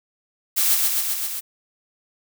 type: noise with echo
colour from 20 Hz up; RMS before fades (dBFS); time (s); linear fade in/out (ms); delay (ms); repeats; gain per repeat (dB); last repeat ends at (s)
blue; -19; 0.56-0.76; 20; 130; 5; -2; 1.41
effects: none